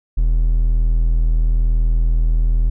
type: tone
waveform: triangle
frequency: 40.52 Hz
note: E1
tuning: 29 cents flat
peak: -10 dBFS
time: 0.17-2.7 s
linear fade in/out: 10 ms
effects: none